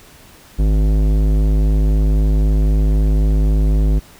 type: tone with tanh clipping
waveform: sine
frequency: 51.91 Hz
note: G#1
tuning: in tune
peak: -13 dBFS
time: 0.58-4 s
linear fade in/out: 20 ms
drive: 16 dB
effects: pink hiss -44 dBFS RMS until 4.19 s